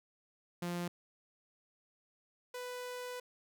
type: tone pair in turn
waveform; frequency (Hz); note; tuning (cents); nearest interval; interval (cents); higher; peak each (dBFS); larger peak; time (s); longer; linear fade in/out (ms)
sawtooth; 174.61 / 496; F3 / B4; 0 / +7; octave + tritone; 1807; second; -32 / -37; first; 0.62-0.88 / 2.54-3.2; second; 5
effects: none